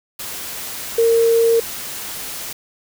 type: tone in noise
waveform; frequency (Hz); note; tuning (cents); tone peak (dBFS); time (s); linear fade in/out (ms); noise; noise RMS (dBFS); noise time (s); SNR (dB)
sine; 459.7; A#4; -24; -11; 0.98-1.6; 5; white; -29; 0.19-2.53; +15
effects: none